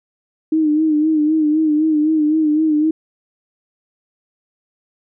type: tone with vibrato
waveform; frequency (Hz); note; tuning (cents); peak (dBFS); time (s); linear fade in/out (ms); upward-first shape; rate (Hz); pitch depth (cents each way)
sine; 308.4; D#4; -15; -12; 0.52-2.91; 5; sine; 3.9; 55
effects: none